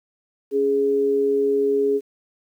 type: tone pair together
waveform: sine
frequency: 278.4 / 415.3 Hz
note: C#4 / G#4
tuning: +8 / 0 cents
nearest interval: perfect fifth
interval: 692 cents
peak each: -26 / -17 dBFS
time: 0.51-2.01 s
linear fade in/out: 50 ms
effects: 9-bit